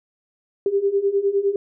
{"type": "beating tone pair", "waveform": "sine", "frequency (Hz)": [392, 401.8], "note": ["G4", "G4"], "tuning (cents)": [0, 43], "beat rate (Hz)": 9.8, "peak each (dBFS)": [-22, -19], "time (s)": [0.66, 1.56], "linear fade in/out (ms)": 2, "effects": []}